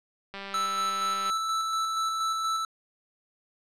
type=click train; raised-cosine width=0.3 ms; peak=-23 dBFS; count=190; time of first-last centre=0.34-1.299 s; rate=197 Hz
type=tone with tremolo; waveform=square; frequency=1318.5 Hz; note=E6; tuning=in tune; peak=-26 dBFS; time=0.54-2.65 s; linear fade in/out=2 ms; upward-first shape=square; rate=4.2 Hz; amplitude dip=25%
effects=low-pass 8000 Hz 12 dB/octave